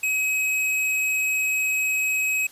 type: tone with tanh clipping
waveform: sine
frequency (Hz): 2546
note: D#7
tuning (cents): +39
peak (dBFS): -22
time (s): 0.03-2.47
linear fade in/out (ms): 5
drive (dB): 18
effects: white hiss -49 dBFS RMS until 2.51 s + resampled to 32000 Hz